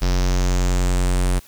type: tone with low-pass filter sweep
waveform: square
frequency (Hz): 45.27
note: F#1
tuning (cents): -37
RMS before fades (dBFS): -18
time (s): 0.01-1.4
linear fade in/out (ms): 20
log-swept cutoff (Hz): 5400 to 9600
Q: 3.7
effects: white hiss -48 dBFS RMS until 1.47 s